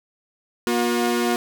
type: tone pair together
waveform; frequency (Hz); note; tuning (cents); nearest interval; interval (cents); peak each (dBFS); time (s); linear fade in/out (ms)
sawtooth; 238.7 / 360; A#3 / F#4; +41 / -47; perfect fifth; 712; -18; 0.67-1.36; 0
effects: none